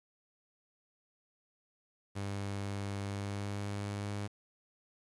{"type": "tone with pitch glide", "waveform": "sawtooth", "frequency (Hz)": [99.7, 101.85], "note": ["G2", "G#2"], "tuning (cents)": [30, -33], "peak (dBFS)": -32, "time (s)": [2.15, 4.28], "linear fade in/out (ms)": 20, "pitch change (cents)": 37, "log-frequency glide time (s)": [3.05, 3.88], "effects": ["resampled to 24000 Hz", "10-bit"]}